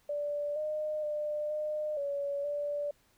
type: tone with pitch steps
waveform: sine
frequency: 584 / 611 / 599 / 607 / 566 / 582 Hz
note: D5 / D#5 / D5 / D#5 / C#5 / D5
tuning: -10 / -32 / +34 / -43 / +36 / -16 cents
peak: -31 dBFS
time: 0.09-2.91 s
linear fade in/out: 5 ms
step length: 470 ms
effects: pink hiss -68 dBFS RMS until 3.17 s